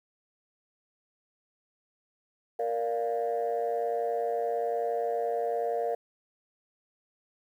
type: chord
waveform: sine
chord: Bb major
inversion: none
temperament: equal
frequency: 466.2 / 587.3 / 698.5 Hz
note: Bb4 / D5 / F5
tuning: 0 / 0 / 0 cents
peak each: -29 / -33 / -30 dBFS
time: 2.59-5.95 s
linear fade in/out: 5 ms
effects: tanh soft clip ceiling -21 dBFS + 10-bit